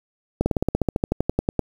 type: slowing click train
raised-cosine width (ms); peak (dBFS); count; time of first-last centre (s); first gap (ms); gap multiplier
2; -6; 17; 0.41-1.593; 50; 1.05
effects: 7-bit